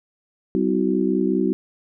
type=harmonic tone with a mistuned harmonic; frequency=64.9 Hz; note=C2; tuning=13 cents flat; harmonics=3 / 4 / 5 / 6; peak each=-23 / -23 / -23 / -23 dBFS; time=0.55-1.53 s; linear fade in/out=0 ms; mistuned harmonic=6; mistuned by=-69 cents; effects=none